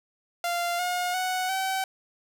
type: tone with pitch steps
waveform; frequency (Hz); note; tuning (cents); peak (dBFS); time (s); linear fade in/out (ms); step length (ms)
sawtooth; 694 / 716.8 / 740.4 / 764.7; F5 / F5 / F#5 / G5; -11 / +45 / +1 / -43; -22; 0.44-1.84; 2; 350
effects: none